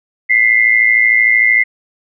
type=tone pair together; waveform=sine; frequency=1998.8 / 2112 Hz; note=B6 / C7; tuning=+20 / +16 cents; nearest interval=minor second; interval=96 cents; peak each=-11 / -10 dBFS; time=0.29-1.64 s; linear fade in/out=20 ms; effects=none